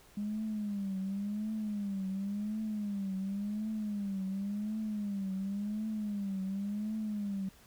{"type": "tone with vibrato", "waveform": "sine", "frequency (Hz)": 203.8, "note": "G#3", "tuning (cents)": -32, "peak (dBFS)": -32, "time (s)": [0.17, 7.49], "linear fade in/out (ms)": 5, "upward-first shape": "triangle", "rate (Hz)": 0.92, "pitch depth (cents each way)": 130, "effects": ["tanh soft clip ceiling -28 dBFS", "pink hiss -60 dBFS RMS until 7.66 s"]}